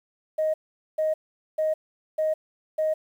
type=tone bursts; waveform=sine; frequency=625 Hz; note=D#5; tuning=8 cents sharp; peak=-20 dBFS; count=5; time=0.38-2.94 s; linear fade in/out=10 ms; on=160 ms; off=440 ms; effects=tanh soft clip ceiling -17 dBFS + 9-bit